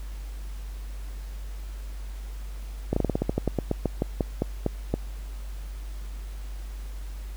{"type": "slowing click train", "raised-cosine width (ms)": 2, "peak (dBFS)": -10, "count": 18, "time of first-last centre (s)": [2.93, 4.94], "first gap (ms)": 34, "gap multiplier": 1.14, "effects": ["added 49 Hz sine -33 dBFS peak until 7.36 s", "pink hiss -51 dBFS RMS until 7.36 s"]}